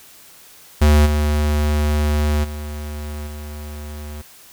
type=tone with level steps; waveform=square; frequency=74.7 Hz; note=D2; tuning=30 cents sharp; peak=-10 / -16 / -27 / -30 dBFS; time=0.81-4.22 s; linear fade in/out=10 ms; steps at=1.05 / 2.43 / 3.26 s; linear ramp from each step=20 ms; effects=white hiss -45 dBFS RMS until 4.52 s